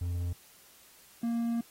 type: tone pair in turn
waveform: triangle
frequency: 87.31 / 233.1 Hz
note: F2 / A#3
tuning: 0 / 0 cents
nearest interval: octave + perfect fourth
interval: 1700 cents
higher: second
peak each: -28 / -26 dBFS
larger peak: second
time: 0.01-0.33 / 1.23-1.61 s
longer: second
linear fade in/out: 5 ms
effects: white hiss -58 dBFS RMS until 1.7 s + AAC 48 kbps